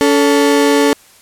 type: tone pair together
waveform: 35% pulse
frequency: 283.1 / 440 Hz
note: C#4 / A4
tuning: +37 / 0 cents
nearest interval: minor sixth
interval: 763 cents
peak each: -10 dBFS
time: 0.01-0.93 s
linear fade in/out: 0 ms
effects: white hiss -45 dBFS RMS until 1.21 s + low-pass 12000 Hz 12 dB/octave